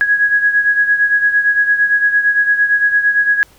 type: beating tone pair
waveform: sine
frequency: 1661.2 / 1670 Hz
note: G#6 / G#6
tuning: 0 / +9 cents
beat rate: 8.8 Hz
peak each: -11 / -17 dBFS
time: 0.01-3.43 s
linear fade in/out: 0 ms
effects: pink hiss -48 dBFS RMS until 3.58 s